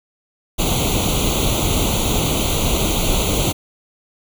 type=noise with comb filter; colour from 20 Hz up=pink; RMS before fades=-18 dBFS; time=0.58-3.53 s; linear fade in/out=20 ms; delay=0.29 ms; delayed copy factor=+1; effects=none